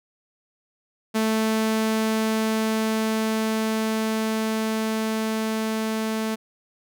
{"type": "tone with level ramp", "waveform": "sawtooth", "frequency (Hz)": 220, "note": "A3", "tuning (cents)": 0, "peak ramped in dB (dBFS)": [-16, -20], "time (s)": [1.14, 6.36], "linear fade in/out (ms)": 20, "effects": []}